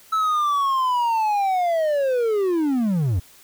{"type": "linear sweep", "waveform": "triangle", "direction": "down", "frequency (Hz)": [1317, 78.9], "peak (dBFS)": -16, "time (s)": [0.12, 3.2], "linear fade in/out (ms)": 10, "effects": ["white hiss -50 dBFS RMS until 3.43 s"]}